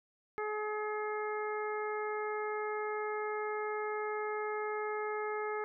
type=harmonic tone; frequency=424.3 Hz; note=G#4; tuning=37 cents sharp; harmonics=1 / 2 / 3 / 4 / 5; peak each=-36 / -41 / -41 / -46 / -45 dBFS; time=0.38-5.64 s; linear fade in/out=0 ms; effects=none